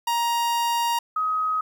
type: tone pair in turn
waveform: 45% pulse / sine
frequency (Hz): 940 / 1263.5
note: A#5 / D#6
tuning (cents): +14 / +26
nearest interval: perfect fourth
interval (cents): 512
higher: second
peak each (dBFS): -21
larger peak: neither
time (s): 0.07-0.99 / 1.16-1.61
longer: first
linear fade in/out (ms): 5
effects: 10-bit